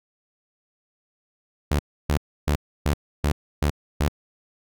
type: tone bursts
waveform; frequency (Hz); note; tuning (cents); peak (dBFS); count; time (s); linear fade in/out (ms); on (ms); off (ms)
sawtooth; 73.42; D2; 0; -15; 7; 1.71-4.084; 5; 82; 300
effects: none